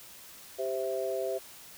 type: chord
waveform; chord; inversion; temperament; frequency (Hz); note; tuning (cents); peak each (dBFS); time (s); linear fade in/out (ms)
sine; C major; second; equal; 392 / 523.3 / 659.3; G4 / C5 / E5; 0 / 0 / 0; -34; 0.58-1.39; 20
effects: white hiss -50 dBFS RMS until 1.77 s